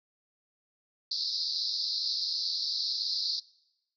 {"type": "band-pass noise", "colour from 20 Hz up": "white", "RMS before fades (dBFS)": -32, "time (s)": [1.11, 3.4], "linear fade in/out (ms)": 5, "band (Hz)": [4000, 5100], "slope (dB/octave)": 96, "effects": ["noise-tail reverb RT60 0.9 s tail -23 dB re dry"]}